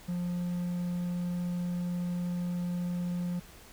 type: tone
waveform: triangle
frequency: 176.4 Hz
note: F3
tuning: 18 cents sharp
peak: -28 dBFS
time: 0.08-3.4 s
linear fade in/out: 10 ms
effects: added 60 Hz sine -59 dBFS peak until 3.72 s + pink hiss -53 dBFS RMS until 3.72 s